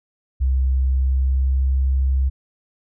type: tone with pitch glide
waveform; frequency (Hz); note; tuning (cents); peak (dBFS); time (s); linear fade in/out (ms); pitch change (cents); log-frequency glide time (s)
sine; 65.41 to 66.32; C2 to C2; 0 to +24; -15; 0.4-2.3; 20; +24; 0.8-1.77
effects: none